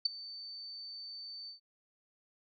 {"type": "tone with ADSR envelope", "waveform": "sine", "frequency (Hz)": 4553, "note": "C#8", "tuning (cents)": 45, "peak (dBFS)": -23, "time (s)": [0.05, 1.6], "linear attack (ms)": 7, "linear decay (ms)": 14, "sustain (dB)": -20, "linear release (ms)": 120, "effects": []}